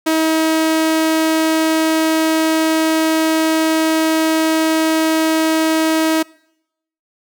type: tone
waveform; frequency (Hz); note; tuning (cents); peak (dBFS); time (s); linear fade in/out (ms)
sawtooth; 319; D#4; +43; -9; 0.06-6.23; 10
effects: noise-tail reverb RT60 0.8 s tail -24 dB re dry